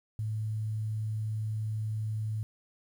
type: tone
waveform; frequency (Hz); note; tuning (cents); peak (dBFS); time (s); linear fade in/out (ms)
sine; 108.5; A2; -24; -30; 0.19-2.43; 0
effects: 10-bit